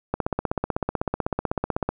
click train, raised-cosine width 1 ms, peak -9 dBFS, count 29, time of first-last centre 0.14-1.89 s, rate 16 Hz, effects none

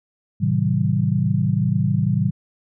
sine chord, A diminished seventh, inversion none, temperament just, 110 / 132 / 158.4 / 190.08 Hz, A2 / C3 / Eb3 / Gb3, 0 / +16 / +31 / +47 cents, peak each -22 dBFS, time 0.4-2.31 s, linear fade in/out 20 ms, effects none

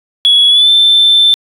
sine tone with pitch glide, 3367 to 3545 Hz, G#7 to A7, +23 to +12 cents, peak -3 dBFS, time 0.25-1.34 s, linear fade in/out 0 ms, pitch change +89 cents, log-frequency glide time 0.49-0.69 s, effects tanh soft clip ceiling -1 dBFS

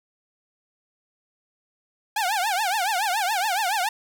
sawtooth tone with vibrato, 797 Hz, G5, 28 cents sharp, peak -18 dBFS, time 2.16-3.89 s, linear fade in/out 5 ms, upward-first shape triangle, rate 7.1 Hz, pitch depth 250 cents each way, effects none

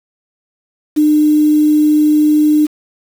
sine tone with quantisation, 302.2 Hz, D4, 50 cents sharp, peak -7 dBFS, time 0.96-2.67 s, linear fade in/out 20 ms, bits 5, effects none

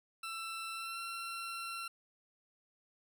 20% pulse tone with pitch glide, 1336 to 1358.6 Hz, E6 to F6, +23 to -48 cents, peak -35 dBFS, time 0.23-1.88 s, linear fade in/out 5 ms, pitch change +29 cents, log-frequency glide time 0.72-1.01 s, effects none

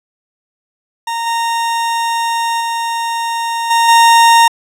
40% pulse tone with level steps, 925 Hz, A#5, 14 cents flat, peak -16 / -13 / -15 / -8 / -4 dBFS, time 1.07-4.48 s, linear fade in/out 5 ms, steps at 1.26 / 2.6 / 3.7 / 3.88 s, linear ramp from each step 10 ms, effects low-pass 11000 Hz 12 dB/octave

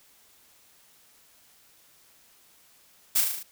blue noise with echo, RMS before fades -22 dBFS, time 3.15-3.21 s, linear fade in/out 10 ms, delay 37 ms, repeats 6, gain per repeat -3 dB, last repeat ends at 3.432 s, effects white hiss -59 dBFS RMS until 3.51 s

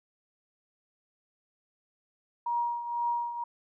sine tone with tremolo, 949 Hz, A#5, 31 cents sharp, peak -25 dBFS, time 2.46-3.44 s, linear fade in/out 5 ms, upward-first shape triangle, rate 2 Hz, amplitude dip 70%, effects none

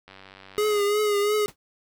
click train, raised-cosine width 0.3 ms, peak -29 dBFS, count 71, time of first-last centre 0.08-0.808 s, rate 96.2 Hz
square tone with vibrato, 415.3 Hz, G#4, in tune, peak -21 dBFS, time 0.58-1.46 s, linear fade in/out 0 ms, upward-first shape triangle, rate 2.9 Hz, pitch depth 51 cents each way
pink noise with exponential decay, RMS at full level -36 dBFS, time 1.48-1.56 s, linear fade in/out 2 ms, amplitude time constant 16 ms
effects none

